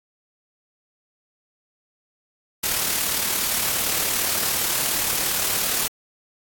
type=noise with amplitude modulation; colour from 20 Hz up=white; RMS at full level=-21 dBFS; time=2.63-5.88 s; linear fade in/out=10 ms; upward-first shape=sine; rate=37.3 Hz; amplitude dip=35%; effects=AAC 64 kbps